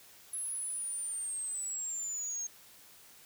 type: exponential sweep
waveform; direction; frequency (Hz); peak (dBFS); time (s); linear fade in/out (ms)
sine; down; 10880 to 6440; -32; 0.33-2.47; 5
effects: tanh soft clip ceiling -34 dBFS + white hiss -57 dBFS RMS until 3.25 s